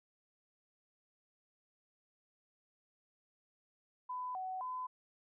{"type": "tone with pitch steps", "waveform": "sine", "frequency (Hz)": [1002, 749, 1012], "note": ["B5", "F#5", "B5"], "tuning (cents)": [25, 21, 42], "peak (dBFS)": -38, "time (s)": [4.09, 4.87], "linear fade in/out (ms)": 10, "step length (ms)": 260, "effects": []}